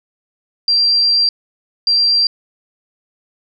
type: tone bursts at uneven times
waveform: sine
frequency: 4727 Hz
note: D8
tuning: 10 cents sharp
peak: -10 dBFS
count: 2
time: 0.68-1.29 / 1.87-2.27 s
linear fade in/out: 2 ms
effects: none

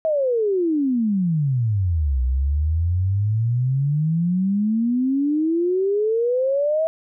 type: exponential two-way sweep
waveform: sine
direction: down then up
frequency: 652 to 61.74 to 652 Hz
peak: -17 dBFS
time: 0.05-6.87 s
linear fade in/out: 0 ms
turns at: 2.22 s
effects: none

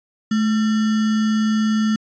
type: tone with sample-and-hold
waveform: sine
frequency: 216.6 Hz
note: A3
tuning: 27 cents flat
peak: -15 dBFS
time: 0.31-1.96 s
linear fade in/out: 5 ms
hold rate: 1575 Hz
effects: resampled to 16000 Hz

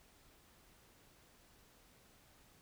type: silence
effects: pink hiss -66 dBFS RMS until 2.61 s

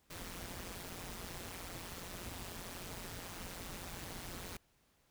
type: noise with amplitude modulation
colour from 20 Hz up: pink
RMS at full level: -43 dBFS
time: 0.1-4.57 s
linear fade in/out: 5 ms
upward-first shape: sine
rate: 177 Hz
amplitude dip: 80%
effects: pink hiss -73 dBFS RMS until 5.1 s

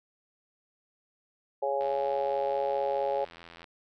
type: harmonic tone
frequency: 138.59 Hz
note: C#3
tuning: in tune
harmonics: 3 / 4 / 5 / 6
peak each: -34 / -29 / -36 / -32 dBFS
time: 1.62-3.25 s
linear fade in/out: 10 ms
type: click train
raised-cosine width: 0.3 ms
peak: -31 dBFS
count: 156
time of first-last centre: 1.81-3.642 s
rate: 84.6 Hz
effects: none

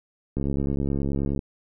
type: click train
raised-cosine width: 3 ms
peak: -14 dBFS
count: 72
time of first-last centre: 0.37-1.392 s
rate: 69.5 Hz
effects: none

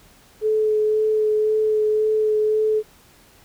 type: tone with vibrato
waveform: sine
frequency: 430.3 Hz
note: A4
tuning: 39 cents flat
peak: -16 dBFS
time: 0.41-2.83 s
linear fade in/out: 50 ms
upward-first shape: sine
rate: 1.9 Hz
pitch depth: 12 cents each way
effects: pink hiss -52 dBFS RMS until 3.44 s

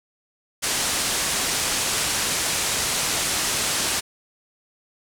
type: low-pass noise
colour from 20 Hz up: white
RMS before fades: -24 dBFS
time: 0.62-4.01 s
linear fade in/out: 20 ms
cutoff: 9800 Hz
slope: 24 dB/octave
effects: none

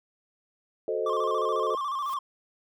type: chord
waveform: sine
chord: F# diminished seventh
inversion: none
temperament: equal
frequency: 370 / 440 / 523.3 / 622.3 Hz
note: F#4 / A4 / C5 / Eb5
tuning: 0 / 0 / 0 / 0 cents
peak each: -34 / -29 / -32 / -33 dBFS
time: 0.88-1.75 s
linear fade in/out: 2 ms
type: tone with vibrato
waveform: triangle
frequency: 1113 Hz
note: C#6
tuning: 7 cents sharp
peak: -26 dBFS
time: 1.06-2.19 s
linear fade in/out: 5 ms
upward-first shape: square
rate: 14 Hz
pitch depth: 74 cents each way
type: noise with exponential growth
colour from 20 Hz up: white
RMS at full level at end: -45 dBFS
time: 1.87-2.14 s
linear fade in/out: 1 ms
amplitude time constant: 57 ms
effects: none

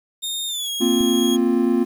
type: tone with pitch glide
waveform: sawtooth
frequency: 3671 to 3289 Hz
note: A#7 to G#7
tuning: -27 to -18 cents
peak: -21 dBFS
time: 0.22-1.37 s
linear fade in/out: 20 ms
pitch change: -191 cents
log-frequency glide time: 0.47-0.7 s
type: chord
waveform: triangle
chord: Bb suspended second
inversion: none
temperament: equal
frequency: 233.1 / 261.6 / 349.2 Hz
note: Bb3 / C4 / F4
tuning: 0 / 0 / 0 cents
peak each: -18 dBFS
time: 0.8-1.85 s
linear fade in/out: 20 ms
type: click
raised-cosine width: 3 ms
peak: -19 dBFS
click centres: 1.009 s
effects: 8-bit

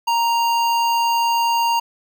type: tone with notch filter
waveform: square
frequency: 932.3 Hz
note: A#5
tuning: in tune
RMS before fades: -18 dBFS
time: 0.07-1.8 s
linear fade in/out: 10 ms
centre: 9700 Hz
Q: 1.2
effects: none

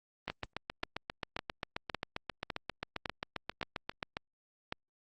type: two click trains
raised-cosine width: 0.3 ms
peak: -19 / -19 dBFS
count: 29 / 9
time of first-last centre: 0.3-4.028 / 0.28-4.724 s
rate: 7.51 / 1.8 Hz
effects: Opus 24 kbps

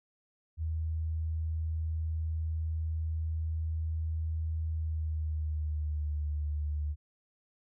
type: tone with pitch glide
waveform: sine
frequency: 79.9 to 74.55 Hz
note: D#2 to D2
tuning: +47 to +27 cents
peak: -30 dBFS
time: 0.57-6.96 s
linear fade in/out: 50 ms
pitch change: -120 cents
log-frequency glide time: 4.7-6.21 s
effects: none

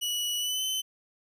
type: tone with pitch glide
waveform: sawtooth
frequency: 2937 to 3051 Hz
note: F#7 to G7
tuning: -13 to -48 cents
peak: -25 dBFS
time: 0.01-0.82 s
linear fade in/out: 20 ms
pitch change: +65 cents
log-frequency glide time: 0.38-0.63 s
effects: none

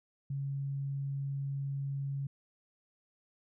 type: tone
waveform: sine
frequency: 138.59 Hz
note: C#3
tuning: in tune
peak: -33 dBFS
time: 0.3-2.27 s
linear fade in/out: 5 ms
effects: none

